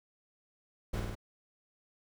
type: noise with echo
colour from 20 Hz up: brown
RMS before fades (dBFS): -34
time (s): 0.93-1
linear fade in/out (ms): 10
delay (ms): 51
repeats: 3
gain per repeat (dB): -2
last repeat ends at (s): 1.153
effects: none